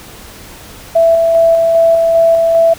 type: tone with tremolo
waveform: sine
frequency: 663 Hz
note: E5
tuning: 10 cents sharp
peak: -5 dBFS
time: 0.95-2.74 s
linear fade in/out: 10 ms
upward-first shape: square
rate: 2.5 Hz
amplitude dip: 25%
effects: pink hiss -34 dBFS RMS until 2.78 s